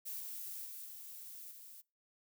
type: noise with level steps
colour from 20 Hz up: violet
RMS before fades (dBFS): -43 / -45 / -48 / -50 / -54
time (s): 0.05-1.82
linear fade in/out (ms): 20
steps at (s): 0.2 / 0.65 / 0.85 / 1.51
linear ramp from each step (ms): 5
effects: noise-tail reverb RT60 0.3 s tail -25 dB re dry